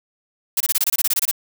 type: noise bursts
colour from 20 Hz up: blue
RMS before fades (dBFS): -18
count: 13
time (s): 0.57-1.313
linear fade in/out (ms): 5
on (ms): 35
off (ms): 24
effects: none